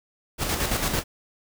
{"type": "noise with tremolo", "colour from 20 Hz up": "pink", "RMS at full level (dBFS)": -24, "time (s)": [0.38, 1.04], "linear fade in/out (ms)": 50, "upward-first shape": "square", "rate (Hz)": 9, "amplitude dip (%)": 45, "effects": []}